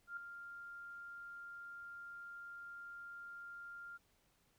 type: tone with ADSR envelope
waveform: sine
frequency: 1396.9 Hz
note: F6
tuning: in tune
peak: -40 dBFS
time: 0.07-3.98 s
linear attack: 99 ms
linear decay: 3 ms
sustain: -8 dB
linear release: 21 ms
effects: pink hiss -75 dBFS RMS until 4.58 s